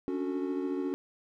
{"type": "tone cluster", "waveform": "triangle", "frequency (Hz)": [279.3, 293.3, 366.5, 445.6], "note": ["C#4", "D4", "F#4", "A4"], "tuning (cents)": [13, -2, -16, 22], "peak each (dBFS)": [-31, -39, -32, -39], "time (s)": [0.08, 0.94], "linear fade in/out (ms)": 0, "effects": []}